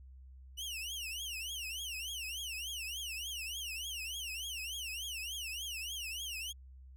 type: tone with vibrato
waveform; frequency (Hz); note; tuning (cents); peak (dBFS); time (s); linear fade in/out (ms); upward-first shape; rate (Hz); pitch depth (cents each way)
sawtooth; 2887; F#7; -43; -36; 0.57-6.53; 20; triangle; 3.4; 260
effects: added 65 Hz sine -51 dBFS peak until 6.96 s

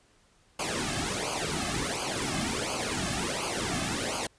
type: noise with flanger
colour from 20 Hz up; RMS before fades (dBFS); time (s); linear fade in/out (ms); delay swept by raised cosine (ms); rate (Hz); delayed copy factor
pink; -31; 0.59-4.27; 5; 0.53 to 2.13; 1.4; -0.85
effects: pink hiss -64 dBFS RMS until 4.38 s + resampled to 22050 Hz

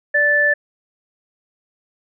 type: tone pair together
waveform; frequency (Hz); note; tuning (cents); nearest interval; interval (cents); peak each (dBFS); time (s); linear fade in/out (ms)
sine; 586 / 1754.3; D5 / A6; -4 / -6; octave + perfect fifth; 1898; -20 / -13; 0.14-0.54; 10
effects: none

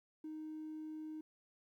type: tone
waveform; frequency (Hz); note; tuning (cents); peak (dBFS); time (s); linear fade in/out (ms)
triangle; 311.1; D#4; 0; -40; 0.24-1.21; 5
effects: tanh soft clip ceiling -40 dBFS + 13-bit

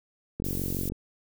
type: click train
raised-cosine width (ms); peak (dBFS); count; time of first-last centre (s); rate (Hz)
3; -19; 25; 0.4-0.921; 46.1
type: noise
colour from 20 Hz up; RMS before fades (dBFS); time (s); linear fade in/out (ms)
violet; -36; 0.44-0.89; 0
effects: none

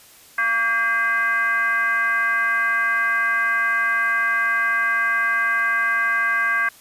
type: tone with frequency modulation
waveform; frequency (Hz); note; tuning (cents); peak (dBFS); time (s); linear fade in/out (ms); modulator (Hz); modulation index
sine; 1600; G6; +35; -17; 0.38-6.69; 5; 454; 0.95
effects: white hiss -48 dBFS RMS until 6.8 s + resampled to 32000 Hz

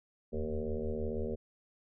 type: tone with frequency modulation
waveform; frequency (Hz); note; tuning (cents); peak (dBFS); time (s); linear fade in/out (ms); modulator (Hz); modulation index
sine; 230; A#3; -23; -32; 0.32-1.36; 20; 77.7; 3.9
effects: none

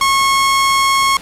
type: tone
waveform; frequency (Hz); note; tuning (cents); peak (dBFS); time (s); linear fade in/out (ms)
sawtooth; 1091; C#6; -28; -7; 0.01-1.17; 2
effects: pink hiss -35 dBFS RMS until 1.21 s + low-pass 11000 Hz 12 dB/octave

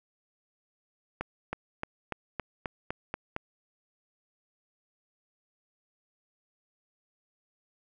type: accelerating click train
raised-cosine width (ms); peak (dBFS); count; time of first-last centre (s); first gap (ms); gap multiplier
0.5; -17; 9; 1.21-3.364; 320; 0.95
effects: none

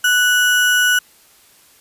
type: tone with sample-and-hold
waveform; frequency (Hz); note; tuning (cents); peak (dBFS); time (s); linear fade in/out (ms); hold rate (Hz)
sine; 1480; F#6; 0; -11; 0.04-0.99; 5; 4410
effects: white hiss -50 dBFS RMS until 1.8 s + resampled to 32000 Hz

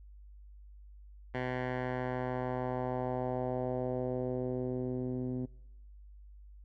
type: tone with low-pass filter sweep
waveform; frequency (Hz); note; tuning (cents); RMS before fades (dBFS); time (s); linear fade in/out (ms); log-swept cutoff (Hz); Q
10% pulse; 126.6; B2; +43; -35; 1.34-5.46; 10; 2100 to 270; 1.6
effects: noise-tail reverb RT60 0.9 s tail -24 dB re dry + added 50 Hz sine -50 dBFS peak until 6.64 s

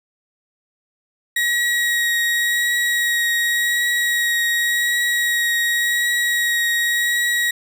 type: tone with vibrato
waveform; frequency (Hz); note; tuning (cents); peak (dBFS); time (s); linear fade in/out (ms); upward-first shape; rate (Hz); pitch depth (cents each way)
35% pulse; 1900; A#6; +33; -15; 1.36-7.51; 5; triangle; 0.89; 14
effects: none

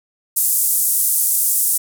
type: band-pass noise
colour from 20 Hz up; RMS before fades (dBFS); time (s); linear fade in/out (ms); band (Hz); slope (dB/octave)
pink; -17; 0.36-1.78; 10; 9000 to 15000; 24
effects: none

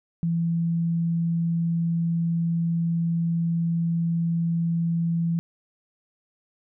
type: tone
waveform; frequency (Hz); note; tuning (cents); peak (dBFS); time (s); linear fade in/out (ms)
sine; 167.6; E3; +29; -21; 0.23-5.39; 0
effects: none

